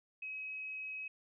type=tone; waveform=sine; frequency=2549 Hz; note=D#7; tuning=41 cents sharp; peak=-40 dBFS; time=0.22-1.08 s; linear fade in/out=5 ms; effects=none